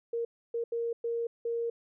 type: tone bursts at uneven times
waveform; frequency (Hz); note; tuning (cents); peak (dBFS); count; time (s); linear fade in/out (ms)
sine; 466.2; A#4; 0; -29; 5; 0.13-0.25 / 0.54-0.64 / 0.72-0.93 / 1.04-1.27 / 1.45-1.7; 5
effects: none